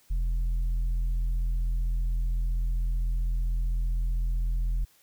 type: tone with tanh clipping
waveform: sine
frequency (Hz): 42.16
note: E1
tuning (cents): +40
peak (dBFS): -25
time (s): 0.1-4.85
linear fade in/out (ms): 10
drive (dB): 4
effects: white hiss -62 dBFS RMS until 5.02 s